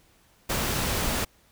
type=noise; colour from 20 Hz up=pink; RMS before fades=-27 dBFS; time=0.49-1.25 s; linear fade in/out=10 ms; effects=pink hiss -61 dBFS RMS until 1.51 s